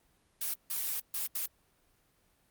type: noise bursts at uneven times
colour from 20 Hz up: blue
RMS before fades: -34 dBFS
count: 4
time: 0.41-0.54 / 0.7-1 / 1.14-1.27 / 1.35-1.46 s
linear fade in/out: 5 ms
effects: pink hiss -70 dBFS RMS until 2.5 s + Opus 32 kbps